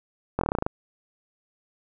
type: slowing click train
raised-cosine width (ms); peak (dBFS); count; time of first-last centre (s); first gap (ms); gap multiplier
1; -10; 10; 0.39-0.665; 22; 1.08
effects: none